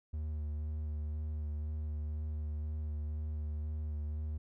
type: tone with vibrato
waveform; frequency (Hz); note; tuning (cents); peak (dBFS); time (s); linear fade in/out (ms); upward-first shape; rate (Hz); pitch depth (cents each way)
triangle; 75.9; D#2; -42; -33; 0.13-4.38; 10; sine; 2; 21
effects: none